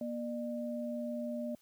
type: tone pair together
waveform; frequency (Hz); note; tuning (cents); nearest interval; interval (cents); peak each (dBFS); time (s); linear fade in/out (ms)
sine; 238.5 / 601; A#3 / D5; +40 / +40; octave + major third; 1600; -37 / -39; 0.01-1.55; 2
effects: white hiss -69 dBFS RMS until 1.61 s + high-pass 60 Hz 12 dB/octave